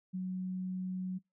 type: tone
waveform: sine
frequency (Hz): 185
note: F#3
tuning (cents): 0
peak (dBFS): -34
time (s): 0.13-1.19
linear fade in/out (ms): 20
effects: noise-tail reverb RT60 0.2 s tail -25 dB re dry